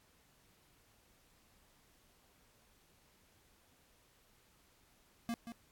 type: tone with echo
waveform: square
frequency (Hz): 233.1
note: A#3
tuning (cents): 0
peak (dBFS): -36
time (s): 5.29-5.34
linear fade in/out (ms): 0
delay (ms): 180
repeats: 1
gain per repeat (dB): -9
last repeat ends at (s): 5.52
effects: pink hiss -69 dBFS RMS until 5.71 s + AAC 64 kbps